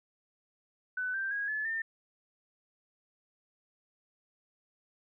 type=tone with pitch steps; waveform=sine; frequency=1500 / 1570.9 / 1645.2 / 1723 / 1804.5 Hz; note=F#6 / G6 / G#6 / A6 / A6; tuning=+23 / +3 / -17 / -37 / +43 cents; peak=-31 dBFS; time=0.97-1.82 s; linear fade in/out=5 ms; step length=170 ms; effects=none